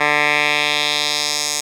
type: tone with band-pass filter sweep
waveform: 10% pulse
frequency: 148.2 Hz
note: D3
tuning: 16 cents sharp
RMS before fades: -18 dBFS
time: 0-1.61 s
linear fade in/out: 10 ms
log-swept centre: 1700 to 6800 Hz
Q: 1.9
effects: none